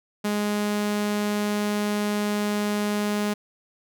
sawtooth tone, 207.7 Hz, G#3, in tune, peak -19 dBFS, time 0.24-3.34 s, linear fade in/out 10 ms, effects none

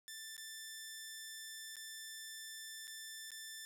10% pulse tone with dropouts, 1770 Hz, A6, 10 cents sharp, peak -38 dBFS, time 0.08-3.65 s, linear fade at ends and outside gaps 0 ms, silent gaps 0.366-0.379 / 1.757-1.767 / 2.872-2.878 / 3.306-3.317 s, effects none

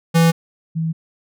square / sine tone pair in turn, 165.8 / 162.11 Hz, E3 / E3, +10 / -29 cents, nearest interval unison, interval 39 cents, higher first, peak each -11 / -18 dBFS, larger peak first, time 0.14-0.32 / 0.75-0.93 s, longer neither, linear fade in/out 20 ms, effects none

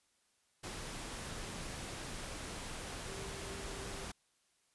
sine tone in noise, 392 Hz, G4, in tune, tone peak -50 dBFS, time 3.08-4.06 s, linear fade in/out 10 ms, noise pink, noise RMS -44 dBFS, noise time 0.63-4.12 s, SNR -9 dB, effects white hiss -75 dBFS RMS until 4.74 s + resampled to 24000 Hz

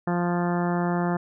harmonic tone, 174.9 Hz, F3, 3 cents sharp, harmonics 1 / 2 / 3 / 4 / 5 / 6 / 7 / 8 / 9 / 10, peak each -24 / -29 / -35 / -31 / -34 / -37 / -38 / -39 / -43 / -40 dBFS, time 0.07-1.17 s, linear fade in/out 5 ms, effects none

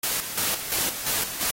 white noise with tremolo, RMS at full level -25 dBFS, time 0.03-1.51 s, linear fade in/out 5 ms, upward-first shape square, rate 2.9 Hz, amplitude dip 60%, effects AAC 48 kbps

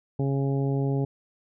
harmonic tone, 137.5 Hz, C#3, 14 cents flat, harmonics 1 / 2 / 3 / 4 / 5 / 6, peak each -24 / -30 / -31 / -39 / -41 / -42 dBFS, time 0.19-1.05 s, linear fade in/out 5 ms, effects none

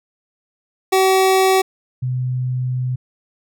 25% pulse / sine tone pair in turn, 380 / 126.81 Hz, F#4 / B2, +46 / +46 cents, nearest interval octave + perfect fifth, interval 1900 cents, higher first, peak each -8 / -18 dBFS, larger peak first, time 0.92-1.62 / 2.02-2.96 s, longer second, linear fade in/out 10 ms, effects none

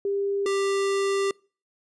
sine / square tone pair in turn, 398.8 / 394.2 Hz, G4 / G4, +30 / +10 cents, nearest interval unison, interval 20 cents, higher first, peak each -23 dBFS, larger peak neither, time 0.05-0.46 / 0.46-1.31 s, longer second, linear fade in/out 2 ms, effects noise-tail reverb RT60 0.4 s tail -26 dB re dry + resampled to 22050 Hz

